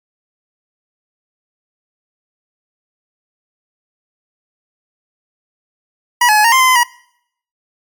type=tone with pitch steps; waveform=25% pulse; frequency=969 / 851 / 846 / 926 / 1046 / 1032 / 1024 / 961 Hz; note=B5 / G#5 / G#5 / A#5 / C6 / C6 / C6 / B5; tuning=-33 / +42 / +32 / -12 / -1 / -24 / -38 / -48 cents; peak=-4 dBFS; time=6.21-6.834 s; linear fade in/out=5 ms; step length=78 ms; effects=noise-tail reverb RT60 0.7 s tail -24 dB re dry + MP3 96 kbps